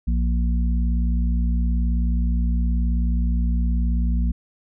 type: harmonic tone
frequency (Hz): 59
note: A#1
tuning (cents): +22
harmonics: 1 / 3 / 4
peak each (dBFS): -18 / -28 / -30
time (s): 0.07-4.32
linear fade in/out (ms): 10
effects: none